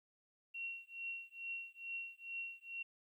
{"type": "tone with tremolo", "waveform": "sine", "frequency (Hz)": 2735, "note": "F7", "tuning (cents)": -37, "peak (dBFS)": -39, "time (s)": [0.54, 2.83], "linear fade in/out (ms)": 10, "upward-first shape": "triangle", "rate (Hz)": 2.3, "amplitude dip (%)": 100, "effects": ["13-bit"]}